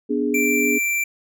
sine chord, G# diminished, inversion first, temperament equal, 246.9 / 293.7 / 415.3 Hz, B3 / D4 / G#4, 0 / 0 / 0 cents, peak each -23 dBFS, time 0.09-0.79 s, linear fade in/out 20 ms
square tone, 2349 Hz, D7, in tune, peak -20 dBFS, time 0.34-1.04 s, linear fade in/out 5 ms
effects none

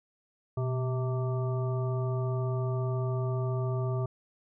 harmonic tone with a mistuned harmonic, 129.6 Hz, C3, 16 cents flat, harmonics 1 / 3 / 5 / 7 / 9, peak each -28 / -36 / -39 / -47 / -43 dBFS, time 0.57-4.06 s, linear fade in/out 5 ms, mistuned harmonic 1, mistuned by -83 cents, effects none

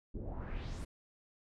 brown noise with low-pass filter sweep, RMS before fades -41 dBFS, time 0.14-0.85 s, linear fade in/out 10 ms, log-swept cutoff 300 to 11000 Hz, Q 2.6, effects none

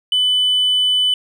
triangle tone with tanh clipping, 3000 Hz, F#7, 23 cents sharp, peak -13 dBFS, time 0.12-1.14 s, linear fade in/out 2 ms, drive 5 dB, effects none

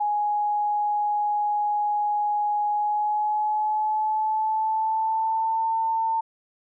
sine tone with pitch glide, 833 to 898 Hz, G#5 to A5, +5 to +35 cents, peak -21 dBFS, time 0-6.21 s, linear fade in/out 10 ms, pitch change +130 cents, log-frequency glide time 2.7-5.69 s, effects none

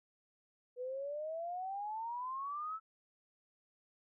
sine exponential sweep, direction up, 488 to 1324 Hz, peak -38 dBFS, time 0.76-2.8 s, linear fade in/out 50 ms, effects none

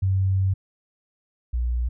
sine tone pair in turn, 95.5 / 60.16 Hz, G2 / B1, -45 / -45 cents, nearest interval minor sixth, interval 800 cents, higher first, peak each -18 / -21 dBFS, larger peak first, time 0.02-0.54 / 1.53-1.89 s, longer first, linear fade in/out 10 ms, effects none

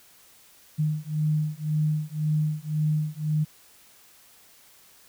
sine beating tone pair, 152.1 / 154 Hz, D#3 / D#3, -39 / -17 cents, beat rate 1.9 Hz, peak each -26 / -26 dBFS, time 0.78-3.45 s, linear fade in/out 20 ms, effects white hiss -55 dBFS RMS until 5.08 s

